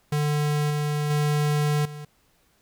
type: tone with level steps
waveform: square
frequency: 148.5 Hz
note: D3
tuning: 20 cents sharp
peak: -22 / -24 / -21 / -36 dBFS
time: 0.12-2.05 s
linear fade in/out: 5 ms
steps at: 0.7 / 1.1 / 1.85 s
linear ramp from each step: 5 ms
effects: pink hiss -64 dBFS RMS until 2.61 s